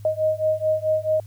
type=beating tone pair; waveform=sine; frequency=622.3 / 626.9 Hz; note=D#5 / D#5; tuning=0 / +13 cents; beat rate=4.6 Hz; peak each=-22 dBFS; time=0.05-1.2 s; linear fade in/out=2 ms; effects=added 104 Hz sine -37 dBFS peak until 1.26 s + white hiss -57 dBFS RMS until 1.26 s